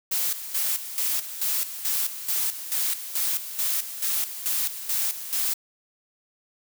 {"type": "noise with tremolo", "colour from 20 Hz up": "blue", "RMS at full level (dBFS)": -25, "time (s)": [0.11, 5.54], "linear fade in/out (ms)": 10, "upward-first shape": "square", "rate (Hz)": 2.3, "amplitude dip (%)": 70, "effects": []}